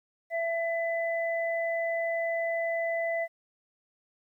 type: tone pair together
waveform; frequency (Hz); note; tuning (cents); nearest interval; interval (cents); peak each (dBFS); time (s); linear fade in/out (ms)
sine; 668 / 2002; E5 / B6; +23 / +23; octave + perfect fifth; 1900; -28 / -33; 0.3-3.28; 50
effects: 11-bit